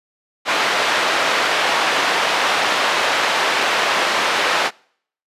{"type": "band-pass noise", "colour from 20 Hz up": "pink", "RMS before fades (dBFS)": -18, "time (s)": [0.45, 4.71], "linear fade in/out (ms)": 50, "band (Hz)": [660, 3500], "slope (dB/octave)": 12, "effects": ["noise-tail reverb RT60 0.6 s tail -26 dB re dry", "resampled to 32000 Hz"]}